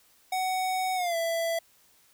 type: tone with pitch glide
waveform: square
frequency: 747 to 665.5 Hz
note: F#5 to E5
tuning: +16 to +16 cents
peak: -27 dBFS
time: 0.32-1.59 s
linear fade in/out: 5 ms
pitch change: -200 cents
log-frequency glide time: 0.95-1.16 s
effects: white hiss -62 dBFS RMS until 2.13 s